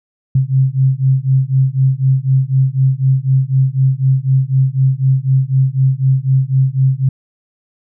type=beating tone pair; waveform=sine; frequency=130.81 / 134.81 Hz; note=C3 / C#3; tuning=0 / -48 cents; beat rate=4 Hz; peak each=-13 dBFS; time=0.35-7.09 s; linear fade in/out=5 ms; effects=none